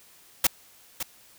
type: noise with echo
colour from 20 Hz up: white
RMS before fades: -19 dBFS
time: 0.44-0.47 s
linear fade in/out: 5 ms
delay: 560 ms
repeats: 1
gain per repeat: -11 dB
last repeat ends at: 1.03 s
effects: white hiss -55 dBFS RMS until 1.38 s